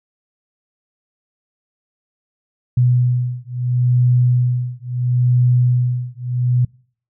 sine beating tone pair, 123.47 / 124.21 Hz, B2 / B2, 0 / +10 cents, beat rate 0.74 Hz, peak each -16 dBFS, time 2.77-6.65 s, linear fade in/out 5 ms, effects noise-tail reverb RT60 0.5 s tail -26 dB re dry

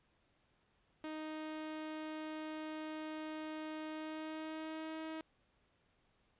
sawtooth tone with pitch glide, 311.1 to 317.6 Hz, D#4 to D#4, 0 to +36 cents, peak -38 dBFS, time 1.04-5.21 s, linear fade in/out 2 ms, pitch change +36 cents, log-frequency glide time 3.89-5.01 s, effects pink hiss -75 dBFS RMS until 6.39 s + resampled to 8000 Hz

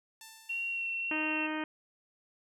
5% pulse tone with exponential decay, 888 Hz, A5, 16 cents sharp, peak -35 dBFS, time 0.21-1.46 s, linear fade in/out 2 ms, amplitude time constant 270 ms
sine tone with vibrato, 2731 Hz, F7, 39 cents flat, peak -32 dBFS, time 0.49-1.47 s, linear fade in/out 10 ms, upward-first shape sine, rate 1.7 Hz, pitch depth 12 cents each way
harmonic tone, 309.7 Hz, D#4, 8 cents flat, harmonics 1 / 2 / 3 / 4 / 5 / 6 / 7 / 8 / 9 / 10, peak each -35 / -43 / -41 / -45 / -43 / -43 / -48 / -44 / -51 / -49 dBFS, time 1.11-1.64 s, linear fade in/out 2 ms
effects none

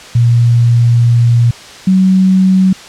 sine tone pair in turn, 118.5 / 188.11 Hz, A#2 / F#3, +29 / +29 cents, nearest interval minor sixth, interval 800 cents, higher second, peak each -5 dBFS, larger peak neither, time 0.15-1.51 / 1.87-2.73 s, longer first, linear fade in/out 5 ms, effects white hiss -32 dBFS RMS until 2.88 s + low-pass 6000 Hz 12 dB/octave

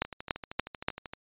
two click trains, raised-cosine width 0.3 ms, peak -23 / -10 dBFS, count 15 / 4, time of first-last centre 0.05-1.135 / 0.02-0.885 s, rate 12.9 / 3.47 Hz, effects resampled to 8000 Hz

